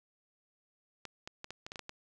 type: clicks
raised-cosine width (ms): 0.2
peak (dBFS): -25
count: 9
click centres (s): 1.053 / 1.275 / 1.444 / 1.506 / 1.665 / 1.719 / 1.758 / 1.793 / 1.894
effects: none